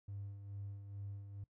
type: tone with tremolo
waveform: triangle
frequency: 100 Hz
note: G2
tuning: 35 cents sharp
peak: -39 dBFS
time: 0.08-1.44 s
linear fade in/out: 5 ms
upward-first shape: sine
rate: 2.3 Hz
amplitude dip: 60%
effects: noise-tail reverb RT60 0.1 s tail -23 dB re dry + tanh soft clip ceiling -38 dBFS